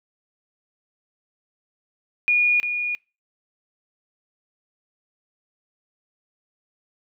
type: tone with echo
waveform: sine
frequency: 2442 Hz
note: D#7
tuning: 33 cents flat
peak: -15 dBFS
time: 2.28-2.6 s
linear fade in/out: 0 ms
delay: 350 ms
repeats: 1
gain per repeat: -7 dB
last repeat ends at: 2.95 s
effects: noise-tail reverb RT60 0.3 s tail -26 dB re dry